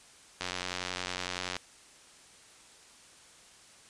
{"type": "click train", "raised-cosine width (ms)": 0.2, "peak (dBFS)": -16, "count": 106, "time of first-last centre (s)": [0.41, 1.566], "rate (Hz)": 90.8, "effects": ["white hiss -56 dBFS RMS until 3.89 s", "resampled to 22050 Hz"]}